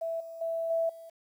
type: tone with level steps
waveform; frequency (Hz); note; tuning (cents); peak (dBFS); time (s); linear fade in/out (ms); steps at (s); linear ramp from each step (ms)
sine; 660; E5; +2; -30 / -40 / -29 / -25 / -44; 0.01-1.1; 10; 0.2 / 0.41 / 0.7 / 0.89; 5
effects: 10-bit